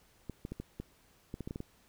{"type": "clicks", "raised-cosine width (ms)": 3, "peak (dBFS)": -26, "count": 11, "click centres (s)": [0.297, 0.451, 0.52, 0.6, 0.8, 1.341, 1.407, 1.475, 1.509, 1.559, 1.604], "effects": ["pink hiss -66 dBFS RMS until 1.88 s"]}